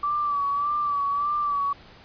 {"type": "tone with vibrato", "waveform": "sine", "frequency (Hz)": 1156, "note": "D6", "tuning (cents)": -28, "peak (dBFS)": -22, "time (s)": [0.03, 1.73], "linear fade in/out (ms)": 5, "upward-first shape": "sine", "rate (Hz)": 1.7, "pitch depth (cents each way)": 47, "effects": ["pink hiss -49 dBFS RMS until 2.04 s", "resampled to 11025 Hz"]}